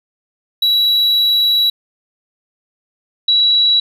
triangle / sine tone pair in turn, 3909 / 3909 Hz, B7 / B7, -19 / -19 cents, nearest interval unison, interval 0 cents, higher neither, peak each -9 dBFS, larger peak neither, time 0.62-1.7 / 3.28-3.8 s, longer first, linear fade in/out 5 ms, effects none

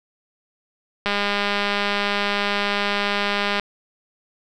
click train, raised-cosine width 0.3 ms, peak -6 dBFS, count 516, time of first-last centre 1.06-3.597 s, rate 203 Hz, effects none

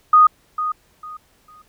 sine tone with echo, 1240 Hz, D#6, 6 cents flat, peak -7 dBFS, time 0.13-0.27 s, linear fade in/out 5 ms, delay 450 ms, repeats 3, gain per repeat -12 dB, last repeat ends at 1.62 s, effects pink hiss -58 dBFS RMS until 1.68 s

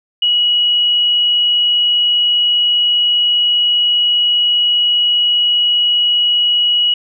sine tone, 2915 Hz, F#7, 26 cents flat, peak -10 dBFS, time 0.22-6.94 s, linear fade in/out 5 ms, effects none

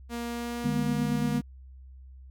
sawtooth tone with pitch glide, 236.1 to 238.2 Hz, A#3 to A#3, +22 to +38 cents, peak -28 dBFS, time 0.09-1.42 s, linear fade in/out 50 ms, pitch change +16 cents, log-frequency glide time 0.26-0.6 s
sine chord, G# diminished, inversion second, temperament equal with one note detuned, 149.49 / 207.7 / 246.9 Hz, D3 / G#3 / B3, +31 / 0 / 0 cents, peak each -30 dBFS, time 0.64-1.41 s, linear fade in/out 5 ms
effects added 65 Hz sine -45 dBFS peak until 2.3 s

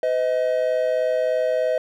triangle tone pair together, 507.8 / 631 Hz, B4 / D#5, +48 / +24 cents, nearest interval major third, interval 376 cents, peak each -20 / -19 dBFS, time 0.03-1.78 s, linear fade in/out 2 ms, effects none

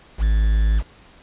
triangle tone with quantisation, 53.3 Hz, G#1, 46 cents sharp, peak -12 dBFS, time 0.18-0.83 s, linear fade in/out 50 ms, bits 6, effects pink hiss -49 dBFS RMS until 1.22 s + resampled to 8000 Hz

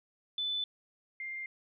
sine tone pair in turn, 3502 / 2105 Hz, A7 / C7, -9 / +10 cents, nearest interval major sixth, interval 881 cents, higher first, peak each -31 / -37 dBFS, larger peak first, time 0.38-0.64 / 1.2-1.46 s, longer neither, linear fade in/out 2 ms, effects none

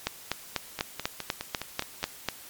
two click trains, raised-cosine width 0.2 ms, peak -15 / -9 dBFS, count 7 / 10, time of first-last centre 0.79-2.03 / 0.07-2.287 s, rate 4.84 / 4.06 Hz, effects white hiss -47 dBFS RMS until 2.49 s + MP3 96 kbps

